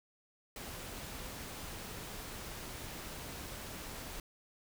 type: noise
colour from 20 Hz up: pink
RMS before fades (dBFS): -45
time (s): 0.56-4.2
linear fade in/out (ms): 2
effects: none